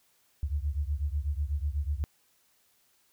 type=beating tone pair; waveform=sine; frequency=69.7 / 77.8 Hz; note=C#2 / D#2; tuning=+10 / 0 cents; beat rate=8.1 Hz; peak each=-30 / -32 dBFS; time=0.43-2.04 s; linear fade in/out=0 ms; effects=white hiss -68 dBFS RMS until 3.12 s